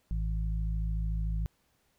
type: harmonic tone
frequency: 53.5 Hz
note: A1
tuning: 48 cents flat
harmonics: 1 / 2 / 3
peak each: -29 / -39 / -38 dBFS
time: 0.11-1.46 s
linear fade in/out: 0 ms
effects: pink hiss -72 dBFS RMS until 1.98 s